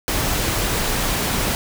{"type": "noise", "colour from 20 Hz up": "pink", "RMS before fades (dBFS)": -21, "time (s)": [0.08, 1.55], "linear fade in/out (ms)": 0, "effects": []}